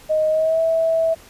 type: tone with pitch glide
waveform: sine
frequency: 622.3 to 652.9 Hz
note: D#5 to E5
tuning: 0 to -17 cents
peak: -15 dBFS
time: 0.09-1.15 s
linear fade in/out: 20 ms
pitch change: +83 cents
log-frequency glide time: 0.29-0.6 s
effects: pink hiss -46 dBFS RMS until 1.29 s + resampled to 32000 Hz